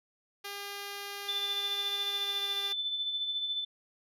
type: tone with pitch glide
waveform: 5% pulse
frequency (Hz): 402.9 to 399.9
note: G4 to G4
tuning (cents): +48 to +35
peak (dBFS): -27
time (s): 0.44-2.73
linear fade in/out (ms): 10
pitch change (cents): -13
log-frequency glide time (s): 2.1-2.58
type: tone with tremolo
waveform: sine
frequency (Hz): 3520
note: A7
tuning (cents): 0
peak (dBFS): -29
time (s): 1.28-3.65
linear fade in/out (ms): 10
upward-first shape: sine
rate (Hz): 14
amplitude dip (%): 45
effects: none